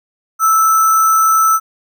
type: tone with sample-and-hold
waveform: sine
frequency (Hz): 1318.5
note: E6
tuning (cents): 0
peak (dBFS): -8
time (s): 0.39-1.6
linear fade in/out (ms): 50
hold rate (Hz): 7350
effects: none